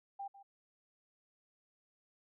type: tone with echo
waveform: sine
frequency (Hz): 793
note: G5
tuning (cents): +20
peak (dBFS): -40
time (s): 0.19-0.28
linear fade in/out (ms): 10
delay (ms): 150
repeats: 1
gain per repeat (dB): -14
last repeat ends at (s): 0.43
effects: none